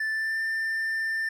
triangle tone with pitch glide, 1760 to 1788.7 Hz, A6 to A6, 0 to +28 cents, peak -24 dBFS, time 0-1.29 s, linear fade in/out 5 ms, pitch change +28 cents, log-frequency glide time 0.11-0.41 s, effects none

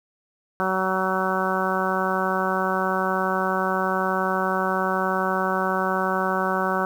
harmonic tone, 188.2 Hz, F#3, 30 cents sharp, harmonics 1 / 2 / 3 / 4 / 5 / 6 / 7 / 8, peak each -29 / -29 / -29 / -29 / -29 / -29 / -29 / -29 dBFS, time 0.6-6.85 s, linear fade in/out 0 ms, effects 8-bit

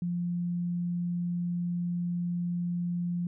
sine tone, 174.61 Hz, F3, in tune, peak -28 dBFS, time 0.02-3.27 s, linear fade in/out 2 ms, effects none

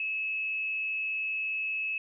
sine tone with amplitude modulation, 2595 Hz, E7, 28 cents flat, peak -28 dBFS, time 0-1.98 s, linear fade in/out 2 ms, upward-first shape sine, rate 233 Hz, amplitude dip 25%, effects none

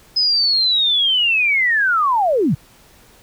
sine linear sweep, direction down, 5100 to 110 Hz, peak -13 dBFS, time 0.16-2.55 s, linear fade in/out 10 ms, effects pink hiss -49 dBFS RMS until 3.22 s

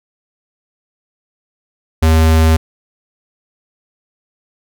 square tone, 80.1 Hz, E2, 49 cents flat, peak -8 dBFS, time 2.02-2.57 s, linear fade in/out 10 ms, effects none

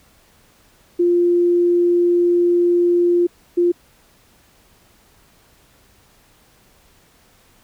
sine tone bursts at uneven times, 349.2 Hz, F4, in tune, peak -12 dBFS, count 2, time 0.99-3.27 / 3.57-3.72 s, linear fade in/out 10 ms, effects pink hiss -54 dBFS RMS until 7.63 s

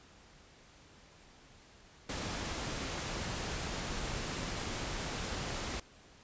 pink noise, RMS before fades -38 dBFS, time 2.09-5.8 s, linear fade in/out 5 ms, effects pink hiss -59 dBFS RMS until 6.23 s + resampled to 16000 Hz

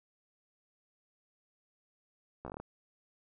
slowing click train, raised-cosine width 1 ms, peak -28 dBFS, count 8, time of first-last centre 2.45-2.6 s, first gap 14 ms, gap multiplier 1.14, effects none

